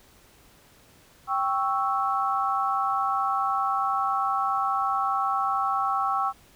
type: chord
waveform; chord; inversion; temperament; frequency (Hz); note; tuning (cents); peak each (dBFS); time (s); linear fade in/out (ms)
sine; C# diminished; second; equal; 784 / 1108.7 / 1318.5; G5 / C#6 / E6; 0 / 0 / 0; -27; 1.27-6.33; 50
effects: pink hiss -56 dBFS RMS until 6.55 s